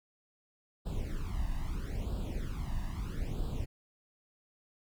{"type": "noise with flanger", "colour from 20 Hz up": "brown", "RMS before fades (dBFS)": -35, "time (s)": [0.85, 3.66], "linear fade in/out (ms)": 20, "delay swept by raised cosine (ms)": [0.24, 1.09], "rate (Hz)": 0.77, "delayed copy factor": 0.9, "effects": []}